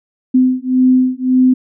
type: beating tone pair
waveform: sine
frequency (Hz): 255 / 256.8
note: C4 / C4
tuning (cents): -44 / -32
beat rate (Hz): 1.8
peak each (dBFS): -12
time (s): 0.34-1.54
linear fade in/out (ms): 10
effects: none